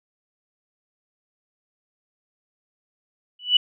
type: tone with exponential growth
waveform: sine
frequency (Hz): 2960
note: F#7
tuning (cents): 0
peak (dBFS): -9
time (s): 3.39-3.57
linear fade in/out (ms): 5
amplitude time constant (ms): 39
effects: none